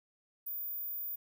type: tone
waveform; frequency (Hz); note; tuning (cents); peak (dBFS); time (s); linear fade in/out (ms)
sine; 14870; A#9; -5; -36; 0.46-1.16; 10
effects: 12-bit